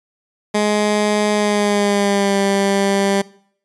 15% pulse tone with pitch glide, 209.5 to 197.74 Hz, G#3 to G3, +15 to +15 cents, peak -8 dBFS, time 0.54-3.22 s, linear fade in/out 10 ms, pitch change -100 cents, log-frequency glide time 1.33-2.37 s, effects noise-tail reverb RT60 0.6 s tail -22 dB re dry + resampled to 24000 Hz

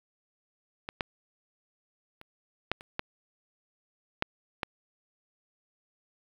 clicks, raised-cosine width 0.3 ms, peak -19 / -12 / -30 / -10 / -28 / -13 / -9 / -13 dBFS, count 8, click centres 0.889 / 1.008 / 2.214 / 2.716 / 2.809 / 2.994 / 4.224 / 4.632 s, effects low-pass 4000 Hz 12 dB/octave + 8-bit

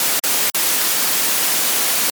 white noise with dropouts, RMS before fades -17 dBFS, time 0-2.1 s, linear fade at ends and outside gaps 1 ms, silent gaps 0.195-0.237 / 0.5-0.546 s, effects high-pass 200 Hz 12 dB/octave + MP3 96 kbps

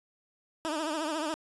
15% pulse tone with vibrato, 311.1 Hz, D#4, in tune, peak -24 dBFS, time 0.65-1.34 s, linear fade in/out 0 ms, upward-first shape triangle, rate 14 Hz, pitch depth 120 cents each way, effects resampled to 24000 Hz

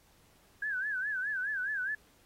sine tone with vibrato, 1605 Hz, G6, 40 cents sharp, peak -31 dBFS, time 0.62-1.95 s, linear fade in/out 5 ms, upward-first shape sine, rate 4.8 Hz, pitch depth 140 cents each way, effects pink hiss -65 dBFS RMS until 2.25 s + AAC 48 kbps

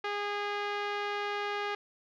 5% pulse tone with low-pass filter, 410 Hz, G#4, 22 cents flat, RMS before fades -34 dBFS, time 0.04-1.75 s, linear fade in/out 5 ms, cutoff 2000 Hz, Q 0.56, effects none

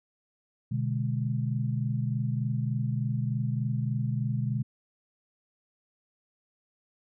sine chord, G# diminished, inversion first, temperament equal, 123.47 / 146.83 / 207.7 Hz, B2 / D3 / G#3, 0 / 0 / 0 cents, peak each -28 / -32 / -34 dBFS, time 0.71-4.63 s, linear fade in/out 10 ms, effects none

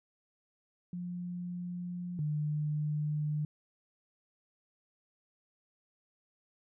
sine tone pair in turn, 177 / 150.3 Hz, F3 / D3, +23 / +40 cents, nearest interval minor third, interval 283 cents, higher first, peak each -36 / -30 dBFS, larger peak second, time 0.93-2.19 / 2.19-3.45 s, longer neither, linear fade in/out 2 ms, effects none

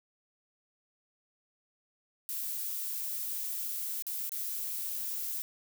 violet noise with dropouts, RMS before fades -36 dBFS, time 2.29-5.42 s, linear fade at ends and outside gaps 0 ms, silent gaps 4.023-4.067 / 4.293-4.319 s, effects none

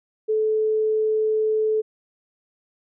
sine tone, 434.1 Hz, A4, 23 cents flat, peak -18 dBFS, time 0.28-1.82 s, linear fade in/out 20 ms, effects none

